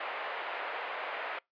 pink band-pass noise, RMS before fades -38 dBFS, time 0-1.39 s, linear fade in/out 5 ms, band 560 to 2600 Hz, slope 24 dB/octave, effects noise-tail reverb RT60 0.2 s tail -26 dB re dry + resampled to 11025 Hz

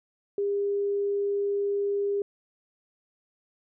sine tone, 403.1 Hz, G4, 48 cents sharp, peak -24 dBFS, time 0.38-2.22 s, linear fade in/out 2 ms, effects none

